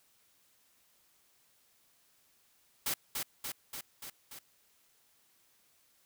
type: noise with echo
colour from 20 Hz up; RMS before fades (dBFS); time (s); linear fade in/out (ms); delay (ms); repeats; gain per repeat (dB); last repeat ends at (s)
white; -33; 2.86-2.94; 5; 290; 5; -3; 4.39
effects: white hiss -69 dBFS RMS until 6.05 s